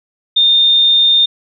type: tone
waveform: sine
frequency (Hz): 3634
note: A#7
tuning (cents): -45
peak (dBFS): -7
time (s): 0.36-1.26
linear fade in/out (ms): 10
effects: none